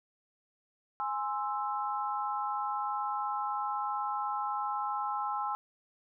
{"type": "chord", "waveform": "sine", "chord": "Ab augmented", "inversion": "none", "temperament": "equal", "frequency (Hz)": [830.6, 1046.5, 1318.5], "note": ["Ab5", "C6", "E6"], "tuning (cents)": [0, 0, 0], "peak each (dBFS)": [-34, -36, -36], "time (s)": [1, 5.55], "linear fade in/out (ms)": 0, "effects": []}